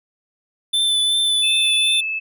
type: tone with vibrato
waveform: square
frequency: 3520 Hz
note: A7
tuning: in tune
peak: -16 dBFS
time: 0.73-2.01 s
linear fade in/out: 10 ms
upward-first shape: triangle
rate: 2.7 Hz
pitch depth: 22 cents each way
type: tone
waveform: sine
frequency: 2612 Hz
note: E7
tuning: 17 cents flat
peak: -21 dBFS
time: 1.42-2.2 s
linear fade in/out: 20 ms
effects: none